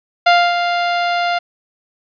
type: tone with ADSR envelope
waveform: sawtooth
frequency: 698.5 Hz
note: F5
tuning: in tune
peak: -3 dBFS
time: 0.26-1.39 s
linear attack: 9 ms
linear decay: 260 ms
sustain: -8 dB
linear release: 11 ms
effects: resampled to 11025 Hz + 7-bit